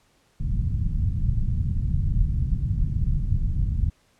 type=low-pass noise; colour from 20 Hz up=pink; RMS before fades=-23 dBFS; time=0.4-3.9 s; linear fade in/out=5 ms; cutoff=150 Hz; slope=24 dB/octave; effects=pink hiss -63 dBFS RMS until 4.19 s + low-pass 10000 Hz 12 dB/octave